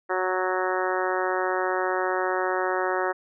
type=harmonic tone; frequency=185 Hz; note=F#3; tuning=in tune; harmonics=2 / 3 / 4 / 5 / 6 / 7 / 8 / 9 / 10; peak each=-28 / -30 / -31 / -32 / -33 / -33 / -34 / -35 / -35 dBFS; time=0.09-3.13 s; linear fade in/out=20 ms; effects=none